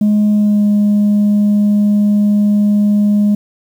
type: tone with pitch glide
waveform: sine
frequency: 209.5 to 206.7 Hz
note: G#3 to G#3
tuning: +15 to -8 cents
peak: -6 dBFS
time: 0.01-3.35 s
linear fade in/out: 5 ms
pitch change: -23 cents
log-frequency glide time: 0.3-0.64 s
effects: tanh soft clip ceiling -7 dBFS + 7-bit